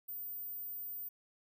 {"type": "tone", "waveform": "sine", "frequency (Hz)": 14690, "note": "A#9", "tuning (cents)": -27, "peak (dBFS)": -40, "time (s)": [0.08, 1.09], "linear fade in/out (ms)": 10, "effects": []}